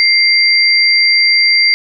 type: tone pair together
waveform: sine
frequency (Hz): 2100 / 4714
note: C7 / D8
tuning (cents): +6 / +6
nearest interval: octave + major second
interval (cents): 1400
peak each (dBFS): -10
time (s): 0-1.74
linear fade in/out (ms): 0
effects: none